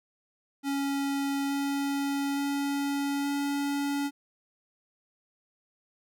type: tone with pitch steps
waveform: square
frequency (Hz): 278.2 / 279.8 / 281.4 / 283.1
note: C#4 / C#4 / C#4 / C#4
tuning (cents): +6 / +16 / +26 / +37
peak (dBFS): -28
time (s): 0.63-4.11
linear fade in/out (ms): 50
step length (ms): 870
effects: none